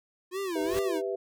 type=tone with vibrato; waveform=square; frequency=349.2 Hz; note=F4; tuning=in tune; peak=-31 dBFS; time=0.31-1.02 s; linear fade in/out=50 ms; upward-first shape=sine; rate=2.5 Hz; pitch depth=220 cents each way
type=noise with exponential growth; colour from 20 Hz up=pink; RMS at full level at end=-33 dBFS; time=0.5-0.79 s; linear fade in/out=0 ms; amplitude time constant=61 ms
type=chord; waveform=sine; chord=E minor; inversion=first; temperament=equal; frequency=392 / 493.9 / 659.3 Hz; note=G4 / B4 / E5; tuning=0 / 0 / 0 cents; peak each=-31 / -34 / -36 dBFS; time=0.55-1.16 s; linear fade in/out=10 ms
effects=none